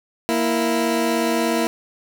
20% pulse tone pair together, 233.3 / 330 Hz, A#3 / E4, +2 / +2 cents, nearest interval tritone, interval 600 cents, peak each -16 dBFS, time 0.29-1.67 s, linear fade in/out 0 ms, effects none

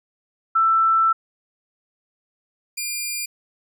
sine / 10% pulse tone pair in turn, 1330 / 2400 Hz, E6 / D7, +15 / +37 cents, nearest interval minor seventh, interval 1022 cents, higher second, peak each -14 / -16 dBFS, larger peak first, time 0.55-1.13 / 2.77-3.26 s, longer first, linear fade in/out 10 ms, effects none

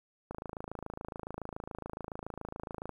click train, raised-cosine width 1 ms, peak -25 dBFS, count 71, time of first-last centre 0.31-2.893 s, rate 27.1 Hz, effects 10-bit

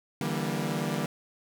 sawtooth chord, E half-diminished seventh, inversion third, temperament equal with one note detuned, 146.83 / 164.81 / 196 / 237.3 Hz, D3 / E3 / G3 / Bb3, 0 / 0 / 0 / +31 cents, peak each -30 dBFS, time 0.21-1.06 s, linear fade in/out 2 ms, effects none

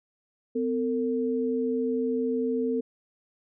sine tone pair together, 253.8 / 452.2 Hz, B3 / A4, +47 / +47 cents, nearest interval minor seventh, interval 1000 cents, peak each -27 dBFS, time 0.55-2.81 s, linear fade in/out 10 ms, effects none

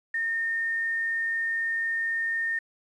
sine tone with quantisation, 1826 Hz, A#6, 36 cents flat, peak -25 dBFS, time 0.14-2.59 s, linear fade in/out 5 ms, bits 9, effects resampled to 22050 Hz

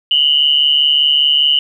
sine tone pair together, 2883 / 3028 Hz, F#7 / F#7, -46 / +39 cents, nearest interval minor second, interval 85 cents, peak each -12 dBFS, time 0.11-1.59 s, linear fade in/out 2 ms, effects 8-bit

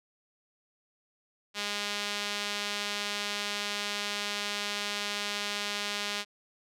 sawtooth tone with band-pass filter, 205.1 Hz, G#3, 21 cents flat, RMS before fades -34 dBFS, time 1.54-6.25 s, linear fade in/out 50 ms, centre 3700 Hz, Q 1.1, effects none

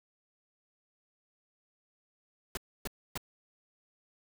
pink noise bursts, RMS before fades -36 dBFS, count 3, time 2.55-3.176 s, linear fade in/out 2 ms, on 22 ms, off 280 ms, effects none

